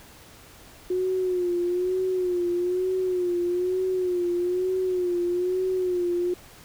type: tone with vibrato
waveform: sine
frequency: 361.6 Hz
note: F#4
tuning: 40 cents flat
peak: -22 dBFS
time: 0.9-6.34 s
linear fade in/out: 5 ms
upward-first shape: sine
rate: 1.1 Hz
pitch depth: 57 cents each way
effects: pink hiss -49 dBFS RMS until 6.64 s